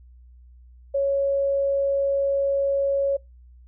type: tone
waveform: sine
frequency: 554.4 Hz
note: C#5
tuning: in tune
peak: -19 dBFS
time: 0.94-3.17 s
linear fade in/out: 10 ms
effects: noise-tail reverb RT60 0.2 s tail -23 dB re dry + added 61 Hz sine -46 dBFS peak until 3.67 s